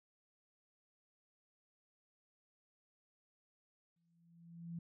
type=tone with exponential growth; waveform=sine; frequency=168.9 Hz; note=E3; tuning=42 cents sharp; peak=-40 dBFS; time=3.96-4.79 s; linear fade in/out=5 ms; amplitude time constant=180 ms; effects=none